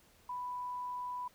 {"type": "tone", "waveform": "sine", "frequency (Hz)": 990, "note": "B5", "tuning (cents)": 4, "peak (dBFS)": -37, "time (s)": [0.29, 1.28], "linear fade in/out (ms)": 5, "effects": ["pink hiss -65 dBFS RMS until 1.34 s"]}